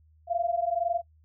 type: tone pair together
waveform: sine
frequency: 676.7 / 698.5 Hz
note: E5 / F5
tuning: +45 / 0 cents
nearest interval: minor second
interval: 55 cents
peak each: -28 dBFS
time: 0.27-1.02 s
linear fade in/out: 50 ms
effects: noise-tail reverb RT60 0.1 s tail -21 dB re dry + added 78 Hz sine -57 dBFS peak until 1.24 s